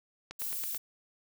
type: click train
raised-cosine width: 0.2 ms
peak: -24 dBFS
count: 5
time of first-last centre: 0.31-0.747 s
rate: 9.15 Hz
type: noise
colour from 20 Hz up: violet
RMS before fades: -36 dBFS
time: 0.39-0.78 s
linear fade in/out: 10 ms
effects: none